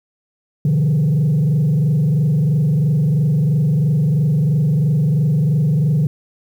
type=tone with frequency modulation; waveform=sine; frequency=150.1 Hz; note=D3; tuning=38 cents sharp; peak=-10 dBFS; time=0.65-6.07 s; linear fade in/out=2 ms; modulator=23 Hz; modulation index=0.82; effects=tanh soft clip ceiling -11 dBFS + 8-bit